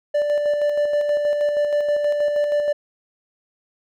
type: tone with tremolo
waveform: triangle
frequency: 587.3 Hz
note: D5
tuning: in tune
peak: -14 dBFS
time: 0.14-2.73 s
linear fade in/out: 10 ms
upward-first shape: square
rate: 6.3 Hz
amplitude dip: 35%
effects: none